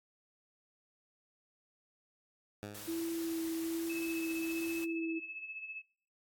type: tone with exponential decay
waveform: 10% pulse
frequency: 103.2 Hz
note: G#2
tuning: 10 cents flat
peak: -32 dBFS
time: 2.63-3.23 s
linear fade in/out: 0 ms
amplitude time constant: 130 ms
type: noise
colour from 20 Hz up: white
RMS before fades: -47 dBFS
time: 2.74-4.85 s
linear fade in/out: 10 ms
type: tone with vibrato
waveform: sine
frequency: 329.6 Hz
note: E4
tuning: in tune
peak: -34 dBFS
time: 2.87-5.2 s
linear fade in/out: 20 ms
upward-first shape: sine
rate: 1.2 Hz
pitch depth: 14 cents each way
type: tone with tremolo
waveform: sine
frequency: 2600 Hz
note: E7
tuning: 24 cents flat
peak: -39 dBFS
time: 3.89-5.82 s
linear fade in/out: 10 ms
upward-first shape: sine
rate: 15 Hz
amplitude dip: 60%
effects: noise-tail reverb RT60 0.6 s tail -23 dB re dry + AAC 64 kbps